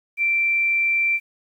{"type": "tone", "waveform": "sine", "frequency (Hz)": 2349, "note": "D7", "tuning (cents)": 0, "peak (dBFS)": -17, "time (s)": [0.17, 1.2], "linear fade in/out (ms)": 50, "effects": ["9-bit"]}